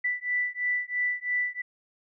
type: beating tone pair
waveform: sine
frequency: 1975.5 / 1978.5 Hz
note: B6 / B6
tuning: 0 / +3 cents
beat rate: 3 Hz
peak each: -29 dBFS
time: 0.04-1.62 s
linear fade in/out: 10 ms
effects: none